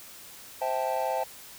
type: chord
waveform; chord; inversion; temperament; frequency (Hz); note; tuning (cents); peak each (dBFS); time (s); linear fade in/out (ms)
triangle; A minor seventh; first; equal with one note detuned; 523.3 / 653.9 / 784 / 880; C5 / E5 / G5 / A5; 0 / -14 / 0 / 0; -30; 0.61-1.24; 10
effects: white hiss -47 dBFS RMS until 1.58 s